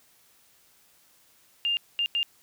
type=tone bursts at uneven times; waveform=sine; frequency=2804 Hz; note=F7; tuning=6 cents sharp; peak=-23 dBFS; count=3; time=1.65-1.77 / 1.99-2.06 / 2.15-2.23 s; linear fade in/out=0 ms; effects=white hiss -61 dBFS RMS until 2.42 s